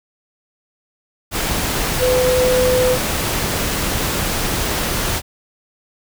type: tone in noise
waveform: sine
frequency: 505 Hz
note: B4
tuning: 39 cents sharp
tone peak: -13 dBFS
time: 1.99-2.98 s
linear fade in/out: 50 ms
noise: pink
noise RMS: -20 dBFS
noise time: 1.31-5.22 s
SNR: +4 dB
effects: none